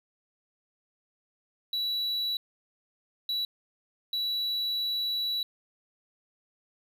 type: tone bursts at uneven times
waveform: triangle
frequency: 3929 Hz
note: B7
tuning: 10 cents flat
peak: -26 dBFS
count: 3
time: 1.73-2.37 / 3.29-3.45 / 4.13-5.43 s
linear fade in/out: 2 ms
effects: none